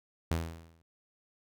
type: tone with exponential decay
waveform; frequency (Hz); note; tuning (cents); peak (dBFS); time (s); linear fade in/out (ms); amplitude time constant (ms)
sawtooth; 82.41; E2; 0; -23; 0.31-0.82; 0; 110
effects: none